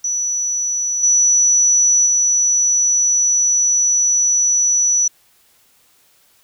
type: tone with level steps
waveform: sine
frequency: 5920 Hz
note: F#8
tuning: in tune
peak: -17 / -10 / -12 dBFS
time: 0.04-5.08 s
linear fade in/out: 5 ms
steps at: 1.03 / 2.06 s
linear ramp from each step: 5 ms
effects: white hiss -55 dBFS RMS until 6.43 s